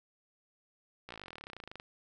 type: slowing click train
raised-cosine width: 0.3 ms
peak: -29 dBFS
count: 27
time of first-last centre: 1.09-1.799 s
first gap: 16 ms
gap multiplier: 1.04
effects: none